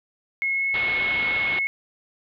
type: tone with pitch glide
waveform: sine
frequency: 2172 to 2186 Hz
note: C#7 to C#7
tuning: -36 to -25 cents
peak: -21 dBFS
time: 0.42-1.67 s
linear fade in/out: 0 ms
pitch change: +11 cents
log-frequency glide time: 0.53-0.65 s
type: low-pass noise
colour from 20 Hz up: white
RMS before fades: -32 dBFS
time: 0.74-1.59 s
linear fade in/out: 2 ms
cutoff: 3600 Hz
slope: 48 dB/octave
effects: none

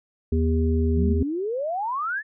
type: harmonic tone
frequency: 80.2 Hz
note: E2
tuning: 47 cents flat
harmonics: 1 / 3 / 5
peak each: -20 / -25 / -27 dBFS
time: 0.32-1.23 s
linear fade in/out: 5 ms
type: exponential sweep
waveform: sine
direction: up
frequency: 155.5 to 1806 Hz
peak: -24 dBFS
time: 0.94-2.23 s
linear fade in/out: 50 ms
effects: none

